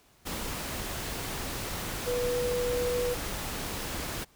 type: tone in noise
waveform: sine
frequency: 490 Hz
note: B4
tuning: 14 cents flat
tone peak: -27 dBFS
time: 2.06-3.15 s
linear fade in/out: 20 ms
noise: pink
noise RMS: -35 dBFS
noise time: 0.25-4.25 s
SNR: +5 dB
effects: pink hiss -62 dBFS RMS until 4.35 s